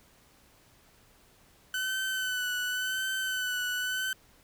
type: tone with vibrato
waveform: 30% pulse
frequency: 1509 Hz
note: F#6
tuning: 34 cents sharp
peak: -27 dBFS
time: 1.74-4.13 s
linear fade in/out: 2 ms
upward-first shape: sine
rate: 0.91 Hz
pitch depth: 34 cents each way
effects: pink hiss -61 dBFS RMS until 4.43 s